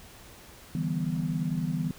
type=chord; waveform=sine; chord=E minor seventh; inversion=third; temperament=equal; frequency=146.83 / 164.81 / 196 / 246.9 Hz; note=D3 / E3 / G3 / B3; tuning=0 / 0 / 0 / 0 cents; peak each=-34 / -29 / -35 / -34 dBFS; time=0.75-1.91 s; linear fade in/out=2 ms; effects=pink hiss -50 dBFS RMS until 1.98 s